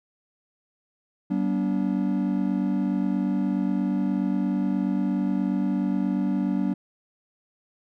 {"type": "tone cluster", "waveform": "triangle", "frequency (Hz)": [191.1, 240.4, 288], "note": ["G3", "B3", "D4"], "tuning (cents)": [-44, -46, -34], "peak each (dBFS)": [-23, -26, -25], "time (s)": [1.3, 6.74], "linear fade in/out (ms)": 10, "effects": []}